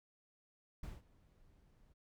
brown noise with ADSR envelope, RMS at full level -44 dBFS, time 0.83-1.94 s, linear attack 5 ms, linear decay 180 ms, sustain -23 dB, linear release 20 ms, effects none

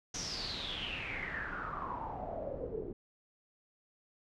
pink noise with low-pass filter sweep, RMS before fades -40 dBFS, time 0.14-2.93 s, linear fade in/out 5 ms, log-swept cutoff 6100 to 370 Hz, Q 9.6, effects none

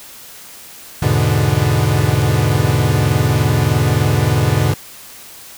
45% pulse chord, E dominant seventh, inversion none, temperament equal, 82.41 / 103.83 / 123.47 / 146.83 Hz, E2 / G#2 / B2 / D3, 0 / 0 / 0 / 0 cents, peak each -22 / -17 / -17 / -17 dBFS, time 1.02-4.74 s, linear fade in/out 5 ms, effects white hiss -37 dBFS RMS until 5.57 s

